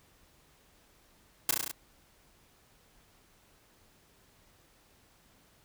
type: noise with echo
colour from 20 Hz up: white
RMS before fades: -26 dBFS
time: 1.49-1.51 s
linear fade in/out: 2 ms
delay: 34 ms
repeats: 6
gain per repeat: -2 dB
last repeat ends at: 1.714 s
effects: pink hiss -64 dBFS RMS until 5.64 s